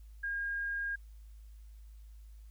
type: tone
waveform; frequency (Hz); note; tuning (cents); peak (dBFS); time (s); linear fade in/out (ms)
sine; 1621; G#6; -42; -33; 0.23-0.96; 10
effects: added 53 Hz sine -49 dBFS peak until 2.5 s + white hiss -72 dBFS RMS until 2.5 s